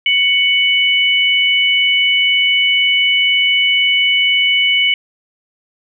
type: tone pair together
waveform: sine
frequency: 2229 / 2975 Hz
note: C#7 / F#7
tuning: +9 / +9 cents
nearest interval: perfect fourth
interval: 500 cents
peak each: -13 dBFS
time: 0.06-4.94 s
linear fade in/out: 2 ms
effects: none